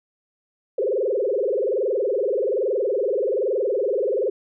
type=tone with frequency modulation; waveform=sine; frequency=462.8 Hz; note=A#4; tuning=13 cents flat; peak=-19 dBFS; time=0.78-4.3 s; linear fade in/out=5 ms; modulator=21.2 Hz; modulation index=3.8; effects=none